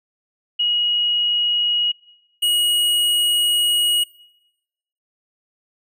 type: tone pair in turn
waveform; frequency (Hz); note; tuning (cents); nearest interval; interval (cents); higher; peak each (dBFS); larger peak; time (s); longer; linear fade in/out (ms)
sine / square; 2897 / 2897; F#7 / F#7; -37 / -37; unison; 0; neither; -16; neither; 0.59-1.92 / 2.42-4.04; second; 10
effects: noise-tail reverb RT60 1.0 s tail -24 dB re dry